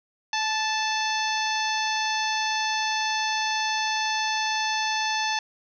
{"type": "harmonic tone with a mistuned harmonic", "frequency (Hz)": 878, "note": "A5", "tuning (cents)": -4, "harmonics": [1, 2, 3, 4, 5, 6, 7], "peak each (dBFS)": [-27, -30, -32, -33, -34, -35, -35], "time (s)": [0.33, 5.39], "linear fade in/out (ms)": 2, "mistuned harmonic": 1, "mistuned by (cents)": -23, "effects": []}